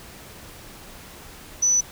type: tone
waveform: sine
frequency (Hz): 5970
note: F#8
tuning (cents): +15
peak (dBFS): -16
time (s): 1.62-1.81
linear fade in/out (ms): 10
effects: pink hiss -43 dBFS RMS until 1.91 s

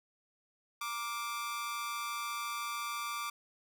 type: tone with amplitude modulation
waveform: sawtooth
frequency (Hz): 1174.7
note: D6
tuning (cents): 0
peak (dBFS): -29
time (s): 0.81-3.3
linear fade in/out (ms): 5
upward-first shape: sine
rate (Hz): 234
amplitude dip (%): 70
effects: none

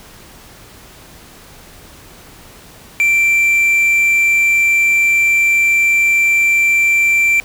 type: tone with quantisation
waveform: triangle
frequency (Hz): 2349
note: D7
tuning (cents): 0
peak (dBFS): -8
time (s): 3-7.4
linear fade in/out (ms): 0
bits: 6
effects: pink hiss -40 dBFS RMS until 7.44 s

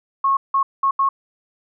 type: tone bursts at uneven times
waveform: sine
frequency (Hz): 1092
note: C#6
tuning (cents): -26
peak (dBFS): -14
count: 4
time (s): 0.24-0.37 / 0.54-0.63 / 0.83-0.91 / 0.99-1.09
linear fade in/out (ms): 5
effects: none

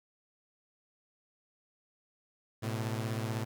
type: beating tone pair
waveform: sawtooth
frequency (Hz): 110 / 126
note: A2 / B2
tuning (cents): 0 / +35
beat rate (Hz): 16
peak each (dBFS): -30 / -34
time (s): 2.62-3.45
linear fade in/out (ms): 20
effects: 10-bit

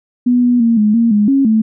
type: tone with pitch steps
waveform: sine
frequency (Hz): 245.6 / 244.2 / 230.9 / 211.2 / 231.7 / 207.8 / 273.4 / 219.6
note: B3 / B3 / A#3 / G#3 / A#3 / G#3 / C#4 / A3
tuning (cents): -9 / -19 / -16 / +29 / -10 / +1 / -24 / -3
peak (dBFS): -8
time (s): 0.26-1.62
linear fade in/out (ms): 10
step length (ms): 170
effects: none

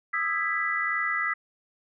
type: chord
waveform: sine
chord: E major seventh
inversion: third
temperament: just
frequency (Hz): 1236.1 / 1318.5 / 1648.1 / 1977.8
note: D#6 / E6 / G#6 / B6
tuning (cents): -12 / 0 / -14 / +2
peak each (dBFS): -33 / -31 / -33 / -27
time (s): 0.13-1.34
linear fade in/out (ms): 10
effects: none

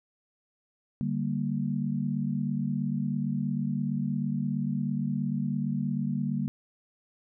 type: chord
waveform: sine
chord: G minor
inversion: second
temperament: equal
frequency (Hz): 146.83 / 196 / 233.1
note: D3 / G3 / Bb3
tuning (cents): 0 / 0 / 0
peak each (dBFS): -31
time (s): 1.01-6.48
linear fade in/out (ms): 0
effects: none

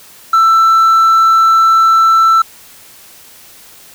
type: tone with hard clipping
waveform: sine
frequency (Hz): 1331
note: E6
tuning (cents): +16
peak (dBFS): -6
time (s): 0.33-2.42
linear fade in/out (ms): 5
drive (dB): 2
effects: white hiss -39 dBFS RMS until 3.94 s

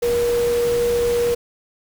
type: tone in noise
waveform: sine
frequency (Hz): 476.6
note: A#4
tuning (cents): +38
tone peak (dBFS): -16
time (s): 0.02-1.35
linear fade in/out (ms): 10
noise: pink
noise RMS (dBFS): -30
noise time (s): 0.02-1.35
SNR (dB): +11
effects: none

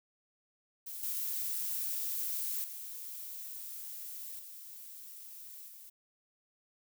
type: noise with level steps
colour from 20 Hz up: violet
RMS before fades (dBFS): -43 / -36 / -44 / -49 / -52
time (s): 0.86-5.9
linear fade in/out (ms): 10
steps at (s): 1.03 / 2.64 / 4.39 / 5.68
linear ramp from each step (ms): 2
effects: none

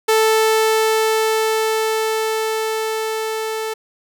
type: tone with level ramp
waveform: sawtooth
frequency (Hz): 440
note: A4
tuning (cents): 0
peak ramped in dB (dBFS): -8 to -18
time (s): 0.08-3.74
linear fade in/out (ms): 10
effects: none

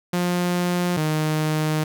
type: tone pair in turn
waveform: sawtooth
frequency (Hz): 177.1 / 154.86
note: F3 / D#3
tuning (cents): +24 / -8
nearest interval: major second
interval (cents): 232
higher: first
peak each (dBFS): -16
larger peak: neither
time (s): 0.13-0.97 / 0.97-1.84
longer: second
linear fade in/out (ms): 5
effects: none

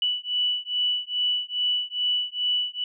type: beating tone pair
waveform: sine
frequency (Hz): 2960 / 2962.4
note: F#7 / F#7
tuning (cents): 0 / +1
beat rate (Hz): 2.4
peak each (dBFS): -26 / -26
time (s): 0.02-2.84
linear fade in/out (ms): 2
effects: none

